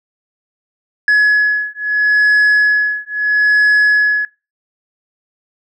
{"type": "beating tone pair", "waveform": "sine", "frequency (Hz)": [1692, 1692.76], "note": ["G#6", "G#6"], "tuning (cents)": [32, 33], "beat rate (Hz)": 0.76, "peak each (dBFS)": -11, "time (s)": [1.08, 4.25], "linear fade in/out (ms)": 2, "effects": ["noise-tail reverb RT60 0.3 s tail -24 dB re dry", "tanh soft clip ceiling -7 dBFS"]}